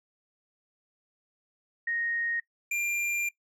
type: tone pair in turn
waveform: sine / square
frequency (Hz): 1865 / 2387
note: A#6 / D7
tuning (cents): 0 / +28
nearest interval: major third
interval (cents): 428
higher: second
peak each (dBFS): -28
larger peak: neither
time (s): 1.87-2.4 / 2.71-3.29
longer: second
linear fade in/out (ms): 5
effects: noise-tail reverb RT60 0.1 s tail -19 dB re dry + low-pass 12000 Hz 12 dB/octave